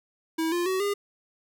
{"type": "tone with pitch steps", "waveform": "square", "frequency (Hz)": [323.7, 348.9, 376.2, 405.5], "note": ["E4", "F4", "F#4", "G#4"], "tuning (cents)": [-31, -2, 29, -41], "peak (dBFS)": -25, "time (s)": [0.38, 0.94], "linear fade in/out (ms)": 10, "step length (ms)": 140, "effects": []}